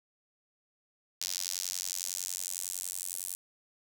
sawtooth tone with high-pass filter sweep, 90.9 Hz, F#2, 30 cents flat, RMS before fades -37 dBFS, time 1.21-3.35 s, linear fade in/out 0 ms, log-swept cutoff 5200 to 9100 Hz, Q 1.9, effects 9-bit

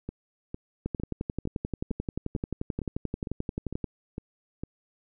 two click trains, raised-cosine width 3 ms, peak -17 / -21 dBFS, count 35 / 11, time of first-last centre 0.86-3.842 / 0.09-4.635 s, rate 11.4 / 2.2 Hz, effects none

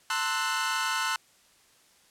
sawtooth chord, F# half-diminished seventh, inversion first, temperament equal with one note detuned, 894.3 / 1046.5 / 1318.5 / 1480 Hz, A5 / C6 / E6 / F#6, +28 / 0 / 0 / 0 cents, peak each -30 / -29 / -29 / -27 dBFS, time 0.1-1.16 s, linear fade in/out 2 ms, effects white hiss -61 dBFS RMS until 2.1 s + low-pass 10000 Hz 12 dB/octave

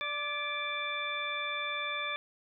harmonic tone with a mistuned harmonic, 587.3 Hz, D5, in tune, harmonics 1 / 2 / 3 / 4 / 6, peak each -43 / -38 / -41 / -36 / -39 dBFS, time 0.01-2.16 s, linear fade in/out 0 ms, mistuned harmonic 3, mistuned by -40 cents, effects none

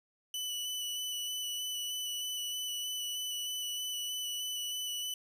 sawtooth tone with vibrato, 2976 Hz, F#7, 9 cents sharp, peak -32 dBFS, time 0.34-5.14 s, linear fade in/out 2 ms, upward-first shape square, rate 3.2 Hz, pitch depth 10 cents each way, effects 11-bit

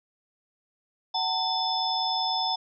sine tone cluster, 755 / 905 / 3516 / 5210 Hz, F#5 / A5 / A7 / E8, +35 / +48 / -2 / -21 cents, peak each -30 dBFS, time 1.14-2.56 s, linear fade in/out 10 ms, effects none

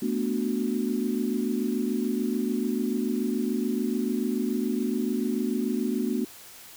sine chord, B minor seventh, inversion third, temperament equal, 220 / 246.9 / 293.7 / 370 Hz, A3 / B3 / D4 / F#4, 0 / 0 / 0 / 0 cents, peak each -29 / -28 / -32 / -32 dBFS, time 0.02-6.25 s, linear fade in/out 5 ms, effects white hiss -47 dBFS RMS until 6.76 s

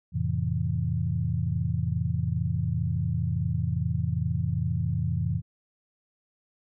sine chord, F major seventh, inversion none, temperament equal with one note detuned, 87.31 / 110 / 132.18 / 164.81 Hz, F2 / A2 / C3 / E3, 0 / 0 / +18 / 0 cents, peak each -30 dBFS, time 0.12-5.42 s, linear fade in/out 50 ms, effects none

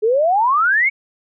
sine exponential sweep, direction up, 415.3 to 2268 Hz, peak -12 dBFS, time 0.02-0.9 s, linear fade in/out 20 ms, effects none

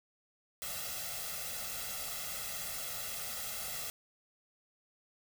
white noise with comb filter, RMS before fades -40 dBFS, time 0.62-3.9 s, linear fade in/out 0 ms, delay 1.5 ms, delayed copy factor +0.9, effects none

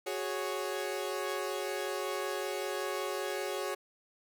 sawtooth chord, F# suspended second, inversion none, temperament equal, 370 / 415.3 / 554.4 Hz, F#4 / G#4 / C#5, 0 / 0 / 0 cents, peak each -34 dBFS, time 0.06-3.75 s, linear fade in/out 10 ms, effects none

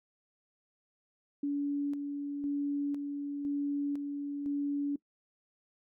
sine tone with tremolo, 285.6 Hz, D4, 48 cents flat, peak -29 dBFS, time 1.43-4.96 s, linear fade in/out 5 ms, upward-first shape square, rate 0.99 Hz, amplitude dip 40%, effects noise-tail reverb RT60 0.1 s tail -21 dB re dry

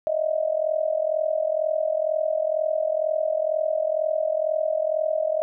sine tone with amplitude modulation, 628 Hz, D#5, 16 cents sharp, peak -17 dBFS, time 0.07-5.42 s, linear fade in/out 0 ms, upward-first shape sine, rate 42.1 Hz, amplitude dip 85%, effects none

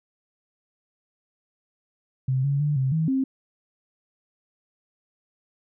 sine tone with pitch steps, 130.9 / 140.5 / 147.8 / 132.2 / 159.8 / 265.7 Hz, C3 / C#3 / D3 / C3 / D#3 / C4, +1 / +24 / +11 / +18 / +47 / +27 cents, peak -20 dBFS, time 2.28-3.24 s, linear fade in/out 5 ms, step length 160 ms, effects none

